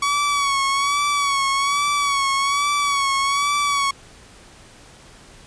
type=tone with vibrato; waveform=sawtooth; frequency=1126 Hz; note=C#6; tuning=27 cents sharp; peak=-14 dBFS; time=0.02-3.91 s; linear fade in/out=5 ms; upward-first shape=sine; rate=1.2 Hz; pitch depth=50 cents each way; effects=pink hiss -46 dBFS RMS until 5.46 s + resampled to 22050 Hz

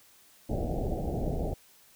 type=low-pass noise; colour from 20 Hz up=pink; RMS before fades=-31 dBFS; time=0.49-1.54 s; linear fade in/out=5 ms; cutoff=780 Hz; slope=96 dB/octave; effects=white hiss -59 dBFS RMS until 1.95 s

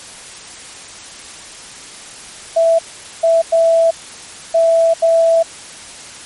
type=tone bursts at uneven times; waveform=sine; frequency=661 Hz; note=E5; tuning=5 cents sharp; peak=-8 dBFS; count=5; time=2.56-2.79 / 3.23-3.42 / 3.52-3.91 / 4.54-4.94 / 5.02-5.43 s; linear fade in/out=10 ms; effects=white hiss -34 dBFS RMS until 6.25 s + MP3 48 kbps

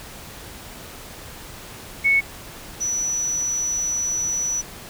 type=tone pair in turn; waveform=sine; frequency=2210 / 5920 Hz; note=C#7 / F#8; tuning=-6 / 0 cents; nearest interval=octave + perfect fourth; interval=1706 cents; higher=second; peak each=-14 / -21 dBFS; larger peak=first; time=2.04-2.21 / 2.8-4.62 s; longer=second; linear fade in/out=20 ms; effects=pink hiss -39 dBFS RMS until 4.89 s

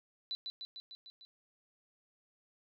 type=tone with echo; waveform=sine; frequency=3980 Hz; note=B7; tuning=13 cents sharp; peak=-35 dBFS; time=0.31-0.35 s; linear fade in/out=0 ms; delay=150 ms; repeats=6; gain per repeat=-3 dB; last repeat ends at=1.25 s; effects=none

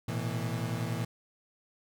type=chord; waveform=35% pulse; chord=A suspended second; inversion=none; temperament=equal with one note detuned; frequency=112.77 / 123.47 / 164.81 Hz; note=A2 / B2 / E3; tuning=+43 / 0 / 0 cents; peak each=-33 / -34 / -35 dBFS; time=0.08-1.05 s; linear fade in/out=5 ms; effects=none

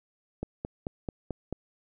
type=click train; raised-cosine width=2 ms; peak=-19 dBFS; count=6; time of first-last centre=0.43-1.526 s; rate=4.56 Hz; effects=none

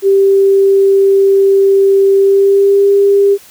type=tone with pitch glide; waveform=sine; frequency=392 to 399.5 Hz; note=G4 to G4; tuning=0 to +33 cents; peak=-5 dBFS; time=0.02-3.38 s; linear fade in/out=50 ms; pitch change=+33 cents; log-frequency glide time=2.16-2.89 s; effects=white hiss -40 dBFS RMS until 3.5 s

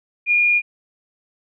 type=tone with frequency modulation; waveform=sine; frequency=2426 Hz; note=D#7; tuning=44 cents flat; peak=-13 dBFS; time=0.26-0.62 s; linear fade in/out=50 ms; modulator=88.6 Hz; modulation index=0.2; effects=none

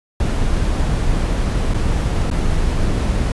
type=noise with dropouts; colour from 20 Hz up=brown; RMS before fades=-17 dBFS; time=0.2-3.32 s; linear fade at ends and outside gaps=2 ms; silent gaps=1.738-1.743 / 2.302-2.312 s; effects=resampled to 24000 Hz

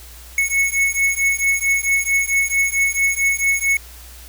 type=beating tone pair; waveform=square; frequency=2200 / 2204.5 Hz; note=C#7 / C#7; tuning=-14 / -10 cents; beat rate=4.5 Hz; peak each=-20 / -19 dBFS; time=0.38-3.77 s; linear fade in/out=2 ms; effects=added 60 Hz sine -39 dBFS peak until 4.28 s + white hiss -42 dBFS RMS until 4.28 s

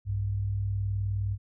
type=tone pair together; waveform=sine; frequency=60.6 / 99.99 Hz; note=B1 / G2; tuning=-32 / +35 cents; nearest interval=major sixth; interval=867 cents; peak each=-35 / -27 dBFS; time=0.05-1.38 s; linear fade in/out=50 ms; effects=none

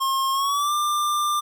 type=tone with pitch glide; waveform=square; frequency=1073 to 1190.6 Hz; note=C6 to D6; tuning=+43 to +23 cents; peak=-21 dBFS; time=0-1.41 s; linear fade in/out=20 ms; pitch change=+180 cents; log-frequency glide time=0.32-0.73 s; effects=none

